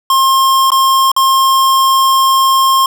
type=tone with dropouts; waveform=square; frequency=1067 Hz; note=C6; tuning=34 cents sharp; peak=-8 dBFS; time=0.1-2.86 s; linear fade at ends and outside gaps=2 ms; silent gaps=0.704-0.718 / 1.117-1.164 s; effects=none